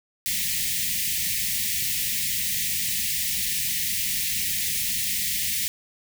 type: band-stop noise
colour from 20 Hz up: white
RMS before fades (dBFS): -26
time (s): 0.26-5.68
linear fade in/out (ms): 0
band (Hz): 230 to 1800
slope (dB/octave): 96
effects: none